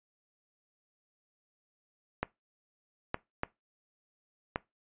clicks, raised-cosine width 0.5 ms, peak -15 dBFS, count 4, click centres 2.23 / 3.144 / 3.434 / 4.559 s, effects noise-tail reverb RT60 0.2 s tail -21 dB re dry + resampled to 8000 Hz

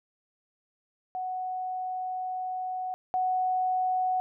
sine tone pair in turn, 741 / 741 Hz, F#5 / F#5, +2 / +2 cents, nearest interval unison, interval 0 cents, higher neither, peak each -30 / -24 dBFS, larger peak second, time 1.15-2.94 / 3.14-4.2 s, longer first, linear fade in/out 0 ms, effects none

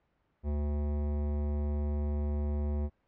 sine tone with hard clipping, 73.42 Hz, D2, in tune, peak -31 dBFS, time 0.43-2.9 s, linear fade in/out 50 ms, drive 16 dB, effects pink hiss -74 dBFS RMS until 3.07 s + low-pass 2000 Hz 12 dB/octave

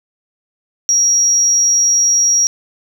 sine tone, 5670 Hz, F8, 25 cents sharp, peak -8 dBFS, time 0.89-2.47 s, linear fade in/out 0 ms, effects tanh soft clip ceiling -6 dBFS + 7-bit

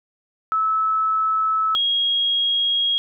sine tone pair in turn, 1302 / 3281 Hz, E6 / G#7, -22 / -22 cents, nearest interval octave + major third, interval 1600 cents, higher second, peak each -17 dBFS, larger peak neither, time 0.52-1.75 / 1.75-2.98 s, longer neither, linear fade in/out 0 ms, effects none

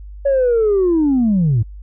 sine linear sweep, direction down, 566 to 101.1 Hz, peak -10 dBFS, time 0.25-1.63 s, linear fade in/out 10 ms, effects tanh soft clip ceiling -9 dBFS + added 50 Hz sine -31 dBFS peak until 1.82 s

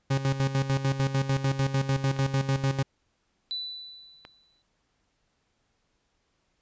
40% pulse tone with tremolo, 135.6 Hz, C#3, 38 cents flat, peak -21 dBFS, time 0.1-2.83 s, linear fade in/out 10 ms, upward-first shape square, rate 6.7 Hz, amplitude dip 70%
clicks, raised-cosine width 0.3 ms, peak -27 dBFS, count 2, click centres 2.165 / 4.251 s
sine tone with exponential decay, 3978 Hz, B7, 12 cents sharp, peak -28 dBFS, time 3.51-4.62 s, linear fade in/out 0 ms, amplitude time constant 240 ms
effects pink hiss -73 dBFS RMS until 6.61 s + resampled to 16000 Hz

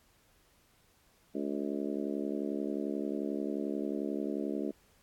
harmonic tone with a mistuned harmonic, 71.3 Hz, C#2, 49 cents sharp, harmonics 3 / 4 / 5 / 6 / 7 / 8 / 9, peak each -38 / -36 / -38 / -41 / -47 / -47 / -46 dBFS, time 1.34-4.72 s, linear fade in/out 20 ms, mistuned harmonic 9, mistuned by -17 cents, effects pink hiss -67 dBFS RMS until 5.02 s + AAC 64 kbps

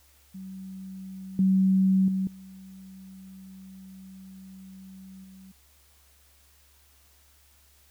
sine tone with level steps, 190 Hz, F#3, 46 cents sharp, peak -37 / -18 / -24 / -43 / -46 dBFS, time 0.34-5.52 s, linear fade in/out 10 ms, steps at 1.39 / 2.08 / 2.27 / 5.24 s, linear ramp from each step 2 ms, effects added 70 Hz sine -61 dBFS peak until 7.9 s + white hiss -61 dBFS RMS until 7.9 s

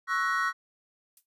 triangle chord, F# dominant seventh, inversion second, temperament equal with one note detuned, 1108.7 / 1318.5 / 1480 / 1888.5 Hz, C#6 / E6 / F#6 / A#6, 0 / 0 / 0 / +22 cents, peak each -29 dBFS, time 0.07-0.53 s, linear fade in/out 50 ms
violet noise with exponential decay, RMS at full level -48 dBFS, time 1.17-1.26 s, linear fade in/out 2 ms, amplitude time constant 18 ms
effects resampled to 32000 Hz

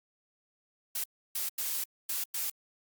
blue noise bursts at uneven times, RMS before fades -33 dBFS, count 5, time 0.95-1.04 / 1.35-1.49 / 1.58-1.84 / 2.09-2.24 / 2.34-2.5 s, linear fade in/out 5 ms, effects Opus 48 kbps

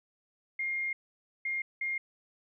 sine tone bursts at uneven times, 2125 Hz, C7, 26 cents sharp, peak -30 dBFS, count 3, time 0.59-0.93 / 1.45-1.62 / 1.81-1.98 s, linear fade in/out 5 ms, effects none

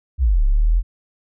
sine exponential two-way sweep, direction down then up, 73.42 to 33.54 to 44.4 Hz, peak -12 dBFS, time 0.18-0.83 s, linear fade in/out 50 ms, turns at 0.44 s, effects none

